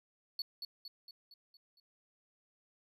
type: tone with echo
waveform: triangle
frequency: 4435 Hz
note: C#8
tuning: in tune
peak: -34 dBFS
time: 0.39-0.42 s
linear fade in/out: 2 ms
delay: 230 ms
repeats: 6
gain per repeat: -5 dB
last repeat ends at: 1.8 s
effects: none